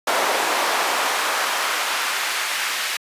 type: noise with high-pass filter sweep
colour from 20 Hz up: brown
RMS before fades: -22 dBFS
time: 0.07-2.97 s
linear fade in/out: 5 ms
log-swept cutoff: 660 to 2000 Hz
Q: 0.88
effects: high-pass 300 Hz 12 dB/octave + resampled to 32000 Hz